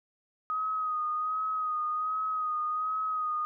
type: tone with vibrato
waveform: sine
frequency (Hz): 1253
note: D#6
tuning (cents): +12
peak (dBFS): -28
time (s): 0.5-3.45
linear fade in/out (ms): 0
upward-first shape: sine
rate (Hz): 1.3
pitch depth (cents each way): 34
effects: none